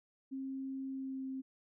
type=tone with pitch glide; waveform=sine; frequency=267.4 to 264.5 Hz; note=C4 to C4; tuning=+38 to +19 cents; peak=-38 dBFS; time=0.31-1.42 s; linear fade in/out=20 ms; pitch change=-19 cents; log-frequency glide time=0.89-1.27 s; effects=none